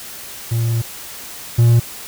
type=tone pair in turn; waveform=triangle; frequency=115.4 / 117.69 Hz; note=A#2 / A#2; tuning=-17 / +17 cents; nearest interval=unison; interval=34 cents; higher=second; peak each=-13 / -6 dBFS; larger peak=second; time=0.51-0.82 / 1.58-1.8 s; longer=first; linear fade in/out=10 ms; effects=white hiss -33 dBFS RMS until 2.07 s